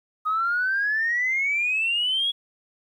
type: exponential sweep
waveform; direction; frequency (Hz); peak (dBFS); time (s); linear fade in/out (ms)
sine; up; 1244.5 to 3368; -20; 0.25-2.32; 20
effects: tanh soft clip ceiling -16 dBFS + 10-bit